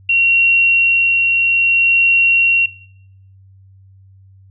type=tone with tremolo; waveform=sine; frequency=2741 Hz; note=F7; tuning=33 cents flat; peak=-9 dBFS; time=0.09-2.66 s; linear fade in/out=5 ms; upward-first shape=sine; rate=0.61 Hz; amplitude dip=25%; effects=noise-tail reverb RT60 0.7 s tail -18 dB re dry + added 96 Hz sine -42 dBFS peak until 4.5 s